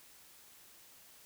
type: silence
effects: white hiss -59 dBFS RMS until 1.25 s